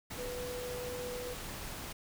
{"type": "tone in noise", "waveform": "sine", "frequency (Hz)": 493.9, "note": "B4", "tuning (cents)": 0, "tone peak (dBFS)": -39, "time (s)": [0.18, 1.34], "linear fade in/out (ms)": 10, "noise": "pink", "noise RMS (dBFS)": -43, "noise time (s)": [0.1, 1.93], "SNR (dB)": 1, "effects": []}